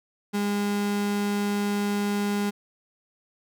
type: tone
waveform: 35% pulse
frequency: 204.1 Hz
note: G#3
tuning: 30 cents flat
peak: -22 dBFS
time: 0.33-2.51 s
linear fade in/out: 20 ms
effects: none